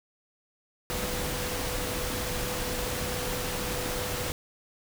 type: tone in noise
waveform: sine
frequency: 496.8 Hz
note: B4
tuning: 10 cents sharp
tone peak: -37 dBFS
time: 0.9-4.32 s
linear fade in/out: 0 ms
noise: pink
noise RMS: -32 dBFS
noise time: 0.9-4.32 s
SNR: -8 dB
effects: none